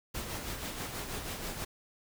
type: noise with tremolo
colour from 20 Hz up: pink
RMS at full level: -37 dBFS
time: 0.14-1.65 s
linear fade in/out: 10 ms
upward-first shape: sine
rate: 6.2 Hz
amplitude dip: 45%
effects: none